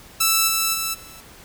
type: tone with level steps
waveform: 5% pulse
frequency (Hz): 1321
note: E6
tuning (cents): +3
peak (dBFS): -4 / -7 / -11 / -30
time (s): 0.2-1.21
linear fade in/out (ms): 10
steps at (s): 0.47 / 0.73 / 0.93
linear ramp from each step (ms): 20
effects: pink hiss -45 dBFS RMS until 1.44 s